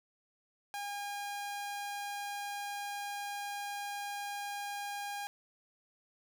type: tone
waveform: sawtooth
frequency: 812 Hz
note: G#5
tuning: 39 cents flat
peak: -34 dBFS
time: 0.74-5.27 s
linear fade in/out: 0 ms
effects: none